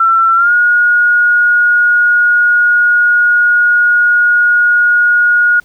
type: tone with pitch glide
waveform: sine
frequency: 1345 to 1441.5 Hz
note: E6 to F#6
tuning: +34 to -46 cents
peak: -6 dBFS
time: 0-5.6 s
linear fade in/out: 5 ms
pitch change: +120 cents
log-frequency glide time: 0.34-0.53 s
effects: pink hiss -49 dBFS RMS until 5.64 s